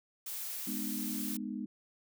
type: noise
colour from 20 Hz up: blue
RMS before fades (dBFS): -40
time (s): 0.26-1.37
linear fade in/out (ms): 5
type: chord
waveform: sine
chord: G# minor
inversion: none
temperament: equal with one note detuned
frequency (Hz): 207.7 / 246.9 / 305.4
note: G#3 / B3 / D#4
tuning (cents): 0 / 0 / -32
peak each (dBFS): -39 / -40 / -42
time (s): 0.67-1.66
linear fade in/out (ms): 5
effects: none